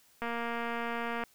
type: click train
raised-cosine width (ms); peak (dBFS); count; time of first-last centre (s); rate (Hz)
0.5; -21; 239; 0.22-1.237; 234
effects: white hiss -64 dBFS RMS until 1.34 s